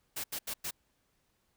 white noise bursts at uneven times, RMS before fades -37 dBFS, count 4, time 0.16-0.24 / 0.32-0.39 / 0.47-0.54 / 0.64-0.71 s, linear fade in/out 10 ms, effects pink hiss -75 dBFS RMS until 1.56 s

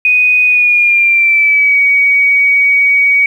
sine tone with pitch glide, 2489 to 2256 Hz, D#7 to C#7, 0 to +30 cents, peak -6 dBFS, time 0.05-3.26 s, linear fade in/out 2 ms, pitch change -170 cents, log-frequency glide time 0.45-1.79 s, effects 7-bit

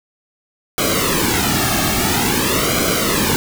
pink noise with flanger, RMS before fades -17 dBFS, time 0.78-3.36 s, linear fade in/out 0 ms, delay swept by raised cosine 1.1 to 2.07 ms, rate 0.49 Hz, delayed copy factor -0.8, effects none

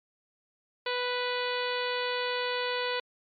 harmonic tone, 493.9 Hz, B4, in tune, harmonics 1 / 2 / 3 / 4 / 5 / 6 / 7 / 8 / 9, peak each -32 / -35 / -37 / -38 / -39 / -40 / -40 / -41 / -42 dBFS, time 0.86-3 s, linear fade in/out 5 ms, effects MP3 48 kbps

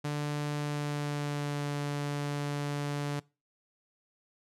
sawtooth tone with pitch glide, 147.2 to 144.67 Hz, D3 to D3, +4 to -26 cents, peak -27 dBFS, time 0.04-3.2 s, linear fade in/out 10 ms, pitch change -30 cents, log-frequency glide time 0.56-1.7 s, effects noise-tail reverb RT60 0.3 s tail -23 dB re dry + low-pass 10000 Hz 12 dB/octave

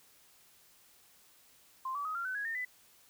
sine tone with pitch steps, 1047 / 1148.4 / 1259.6 / 1381.5 / 1515.3 / 1662 / 1822.9 / 1999.4 Hz, C6 / D6 / D#6 / F6 / F#6 / G#6 / A#6 / B6, +1 / -39 / +21 / -19 / +41 / +1 / -39 / +21 cents, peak -34 dBFS, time 1.85-2.65 s, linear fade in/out 5 ms, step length 100 ms, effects white hiss -63 dBFS RMS until 3.09 s

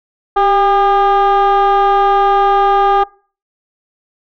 sine tone with frequency modulation, 802 Hz, G5, 39 cents sharp, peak -6 dBFS, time 0.36-3.04 s, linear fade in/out 10 ms, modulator 411 Hz, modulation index 1, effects noise-tail reverb RT60 0.4 s tail -23 dB re dry + tanh soft clip ceiling -7 dBFS

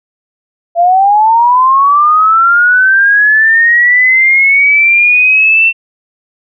sine linear sweep, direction up, 671 to 2703 Hz, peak -4 dBFS, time 0.75-5.73 s, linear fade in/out 50 ms, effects none

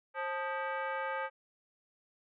sine tone with frequency modulation, 172.3 Hz, F3, 23 cents flat, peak -33 dBFS, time 0.14-1.3 s, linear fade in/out 50 ms, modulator 705 Hz, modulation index 2.4, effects none

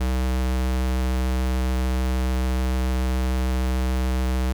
square tone, 63.8 Hz, C2, 43 cents flat, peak -21 dBFS, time 0-4.53 s, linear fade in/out 10 ms, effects none

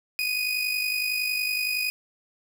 30% pulse tone with amplitude modulation, 2489 Hz, D#7, in tune, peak -20 dBFS, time 0.19-1.9 s, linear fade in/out 0 ms, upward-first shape sine, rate 50.8 Hz, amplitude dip 50%, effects none

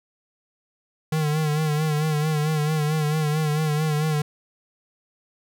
square tone with vibrato, 153 Hz, D#3, 29 cents flat, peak -21 dBFS, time 1.12-4.22 s, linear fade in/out 5 ms, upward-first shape sine, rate 4.5 Hz, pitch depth 53 cents each way, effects none

